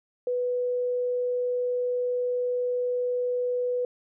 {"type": "tone", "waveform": "sine", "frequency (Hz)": 493.9, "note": "B4", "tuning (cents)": 0, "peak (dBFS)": -24, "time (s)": [0.27, 3.85], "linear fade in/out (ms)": 2, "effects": []}